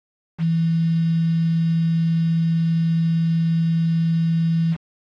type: tone with quantisation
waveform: sine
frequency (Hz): 164.81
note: E3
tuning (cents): 0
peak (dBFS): -16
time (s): 0.38-4.77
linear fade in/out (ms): 50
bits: 6
effects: low-pass 3000 Hz 12 dB/octave + AAC 32 kbps